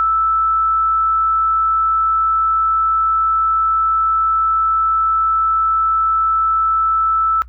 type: tone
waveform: sine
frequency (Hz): 1317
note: E6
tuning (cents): -2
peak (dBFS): -12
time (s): 0-7.42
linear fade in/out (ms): 0
effects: noise-tail reverb RT60 0.1 s tail -18 dB re dry + added 60 Hz sine -35 dBFS peak until 7.48 s